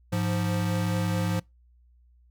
square tone pair together, 103.83 / 174.62 Hz, G#2 / F3, 0 / 0 cents, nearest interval major sixth, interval 900 cents, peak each -28 dBFS, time 0.12-1.4 s, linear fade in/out 10 ms, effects noise-tail reverb RT60 0.2 s tail -25 dB re dry + added 60 Hz sine -56 dBFS peak until 2.3 s

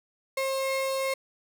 35% pulse tone pair together, 535.1 / 2143 Hz, C5 / C7, +39 / +41 cents, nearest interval 2 octaves, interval 2402 cents, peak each -25 / -35 dBFS, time 0.37-1.14 s, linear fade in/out 5 ms, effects none

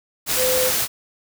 sine tone in noise, 511 Hz, C5, 41 cents flat, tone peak -19 dBFS, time 0.36-0.72 s, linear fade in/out 50 ms, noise white, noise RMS -21 dBFS, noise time 0.26-0.88 s, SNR -1 dB, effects none

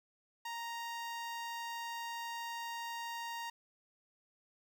sawtooth tone with notch filter, 932.3 Hz, A#5, in tune, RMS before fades -42 dBFS, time 0.45-3.5 s, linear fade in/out 5 ms, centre 10000 Hz, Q 1.9, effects none

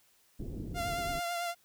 pink low-pass noise, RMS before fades -40 dBFS, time 0.39-1.2 s, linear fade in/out 10 ms, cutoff 400 Hz, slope 24 dB/octave
sawtooth tone with vibrato, 693 Hz, F5, 14 cents flat, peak -29 dBFS, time 0.74-1.55 s, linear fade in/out 50 ms, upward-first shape triangle, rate 9 Hz, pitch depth 33 cents each way
effects white hiss -67 dBFS RMS until 1.64 s

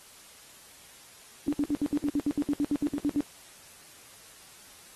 sine tone bursts, 290 Hz, D4, 22 cents flat, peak -23 dBFS, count 16, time 1.48-3.206 s, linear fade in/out 0 ms, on 46 ms, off 66 ms, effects white hiss -52 dBFS RMS until 4.95 s + AAC 32 kbps

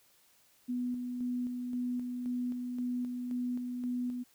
sine tone with tremolo, 246.9 Hz, B3, in tune, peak -31 dBFS, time 0.68-4.24 s, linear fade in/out 20 ms, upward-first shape square, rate 1.9 Hz, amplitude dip 35%, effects white hiss -66 dBFS RMS until 4.34 s

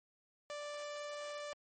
sawtooth tone, 587.3 Hz, D5, in tune, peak -38 dBFS, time 0.5-1.53 s, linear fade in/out 0 ms, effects MP3 32 kbps

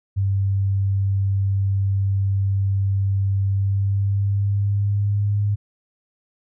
sine tone with pitch glide, 98 to 102.58 Hz, G2 to G#2, 0 to -21 cents, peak -17 dBFS, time 0.16-5.56 s, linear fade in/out 20 ms, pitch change +79 cents, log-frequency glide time 3.5-5.38 s, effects none

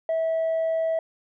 triangle tone with tanh clipping, 650 Hz, E5, 24 cents flat, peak -22 dBFS, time 0.09-0.99 s, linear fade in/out 2 ms, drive 6 dB, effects none

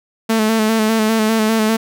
sawtooth tone with vibrato, 220 Hz, A3, in tune, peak -9 dBFS, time 0.29-1.77 s, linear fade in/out 10 ms, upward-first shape square, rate 5 Hz, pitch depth 31 cents each way, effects none

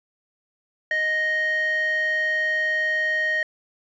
square tone with band-pass filter, 622.3 Hz, D#5, in tune, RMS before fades -23 dBFS, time 0.91-3.43 s, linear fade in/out 2 ms, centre 1700 Hz, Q 6.4, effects resampled to 16000 Hz + 10-bit

